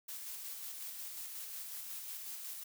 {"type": "noise with tremolo", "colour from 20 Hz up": "blue", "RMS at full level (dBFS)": -44, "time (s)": [0.08, 2.64], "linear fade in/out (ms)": 10, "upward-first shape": "square", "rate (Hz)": 5.5, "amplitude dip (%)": 25, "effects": []}